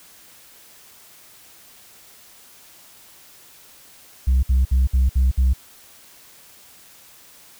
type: tone bursts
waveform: sine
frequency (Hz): 64.6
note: C2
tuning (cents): -21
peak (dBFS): -11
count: 6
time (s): 4.27-5.535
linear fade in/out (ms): 10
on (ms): 160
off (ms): 61
effects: tanh soft clip ceiling -12 dBFS + white hiss -48 dBFS RMS until 7.59 s